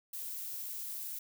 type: noise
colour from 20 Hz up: violet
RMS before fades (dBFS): -41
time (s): 0.13-1.19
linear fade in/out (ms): 5
effects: none